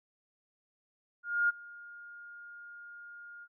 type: tone with ADSR envelope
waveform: sine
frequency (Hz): 1418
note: F6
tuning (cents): +26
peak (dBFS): -23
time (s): 1.23-3.48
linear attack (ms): 260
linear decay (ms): 21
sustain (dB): -23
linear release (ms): 51
effects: none